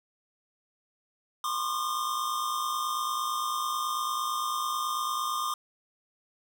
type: tone cluster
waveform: square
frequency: 1043 / 1092 / 1211 Hz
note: C6 / C#6 / D#6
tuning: -6 / -26 / -47 cents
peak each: -37 / -36 / -31 dBFS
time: 1.44-5.54 s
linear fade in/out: 2 ms
effects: none